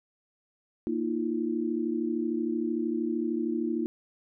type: chord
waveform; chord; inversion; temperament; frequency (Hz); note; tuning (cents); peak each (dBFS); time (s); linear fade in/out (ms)
sine; Bb suspended fourth; none; equal with one note detuned; 233.1 / 311.1 / 344.2; Bb3 / Eb4 / F4; 0 / 0 / -25; -31; 0.87-3.86; 0
effects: none